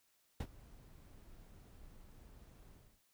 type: noise with ADSR envelope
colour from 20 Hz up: brown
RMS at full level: -36 dBFS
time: 0.4-3.02 s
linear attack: 4 ms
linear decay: 57 ms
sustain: -22 dB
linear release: 310 ms
effects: white hiss -75 dBFS RMS until 3.13 s

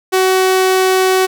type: tone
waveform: sawtooth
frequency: 375.4 Hz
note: F#4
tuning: 25 cents sharp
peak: -6 dBFS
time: 0.12-1.27 s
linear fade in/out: 20 ms
effects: none

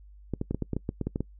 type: clicks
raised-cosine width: 3 ms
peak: -16 dBFS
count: 12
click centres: 0.337 / 0.414 / 0.51 / 0.546 / 0.623 / 0.733 / 0.766 / 0.891 / 1.013 / 1.07 / 1.159 / 1.206 s
effects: noise-tail reverb RT60 0.1 s tail -24 dB re dry + added 50 Hz sine -48 dBFS peak until 1.39 s

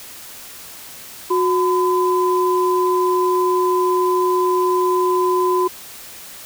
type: tone pair together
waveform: sine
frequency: 364.4 / 1013 Hz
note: F#4 / B5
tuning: -26 / +44 cents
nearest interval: octave + tritone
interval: 1770 cents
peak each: -16 / -18 dBFS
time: 1.3-5.68 s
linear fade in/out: 10 ms
effects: white hiss -37 dBFS RMS until 6.45 s

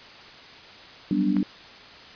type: chord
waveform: sine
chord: G major seventh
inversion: third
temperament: equal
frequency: 185 / 196 / 246.9 / 293.7 Hz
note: F#3 / G3 / B3 / D4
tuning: 0 / 0 / 0 / 0 cents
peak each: -30 / -24 / -27 / -24 dBFS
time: 1.11-1.43 s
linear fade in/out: 2 ms
type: click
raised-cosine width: 0.5 ms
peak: -21 dBFS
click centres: 1.367 s
effects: white hiss -45 dBFS RMS until 2.15 s + resampled to 11025 Hz

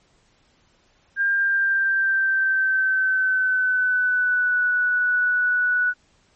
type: tone with pitch glide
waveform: sine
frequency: 1601 to 1476.6 Hz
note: G6 to F#6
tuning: +36 to -4 cents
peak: -17 dBFS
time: 1.16-5.94 s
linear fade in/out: 50 ms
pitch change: -140 cents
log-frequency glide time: 1.28-4.63 s
effects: pink hiss -61 dBFS RMS until 6.35 s + MP3 32 kbps

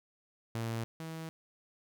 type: tone pair in turn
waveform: sawtooth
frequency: 114.3 / 161.64 Hz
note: A#2 / E3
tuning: -34 / -34 cents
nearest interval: tritone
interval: 600 cents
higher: second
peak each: -30 / -36 dBFS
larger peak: first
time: 0.55-0.84 / 1-1.29 s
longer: neither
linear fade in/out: 0 ms
effects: none

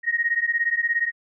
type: beating tone pair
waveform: sine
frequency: 1864.7 / 1881.7 Hz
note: A#6 / A#6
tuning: 0 / +16 cents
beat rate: 17 Hz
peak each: -23 dBFS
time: 0.03-1.12 s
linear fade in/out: 50 ms
effects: none

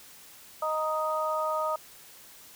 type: harmonic tone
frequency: 311.6 Hz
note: D#4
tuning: 3 cents sharp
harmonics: 2 / 3 / 4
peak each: -30 / -33 / -30 dBFS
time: 0.62-1.76 s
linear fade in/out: 5 ms
effects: white hiss -51 dBFS RMS until 2.55 s

